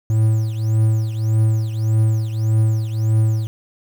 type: tone with tremolo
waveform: triangle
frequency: 110 Hz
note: A2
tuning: in tune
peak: -9 dBFS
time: 0.1-3.47 s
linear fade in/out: 0 ms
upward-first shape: triangle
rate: 1.7 Hz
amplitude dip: 75%
effects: 7-bit